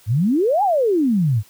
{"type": "exponential two-way sweep", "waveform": "sine", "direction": "up then down", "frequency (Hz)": [97.1, 851, 97.1], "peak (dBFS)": -14, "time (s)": [0.06, 1.43], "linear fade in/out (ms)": 50, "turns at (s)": 0.63, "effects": ["white hiss -51 dBFS RMS until 1.49 s", "high-pass 60 Hz 12 dB/octave"]}